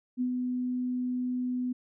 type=tone with ADSR envelope; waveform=sine; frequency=250.1 Hz; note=B3; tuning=22 cents sharp; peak=-25 dBFS; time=0.17-1.73 s; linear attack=40 ms; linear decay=90 ms; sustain=-3 dB; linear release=11 ms; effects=none